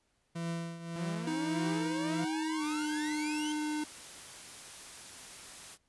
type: tone with tremolo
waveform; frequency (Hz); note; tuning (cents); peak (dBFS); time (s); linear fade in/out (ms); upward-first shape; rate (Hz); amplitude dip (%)
40% pulse; 167.9; E3; +32; -32; 0.35-2.25; 10; triangle; 1.7; 75
type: exponential sweep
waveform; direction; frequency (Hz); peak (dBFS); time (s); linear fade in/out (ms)
sawtooth; up; 167.9 to 3181; -37; 0.96-3.52; 0
type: tone with pitch glide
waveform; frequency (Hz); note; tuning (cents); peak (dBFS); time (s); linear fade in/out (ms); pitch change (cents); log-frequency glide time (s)
square; 315.3 to 302.8; D#4 to D#4; +23 to -47; -33; 1.27-3.84; 5; -70; 2.56-2.63
type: noise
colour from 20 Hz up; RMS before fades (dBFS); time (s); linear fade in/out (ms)
white; -48; 2.58-5.78; 50
effects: pink hiss -75 dBFS RMS until 5.88 s + resampled to 24000 Hz